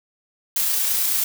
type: noise with amplitude modulation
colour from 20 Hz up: blue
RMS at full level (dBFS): -20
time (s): 0.56-1.24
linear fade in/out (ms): 2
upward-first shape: sine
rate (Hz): 29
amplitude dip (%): 25
effects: none